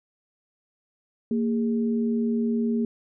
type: tone pair together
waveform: sine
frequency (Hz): 229.8 / 409.4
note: A#3 / G#4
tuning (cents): -25 / -25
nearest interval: minor seventh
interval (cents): 1000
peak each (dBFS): -22 / -30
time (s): 1.31-2.85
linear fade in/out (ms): 2
effects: none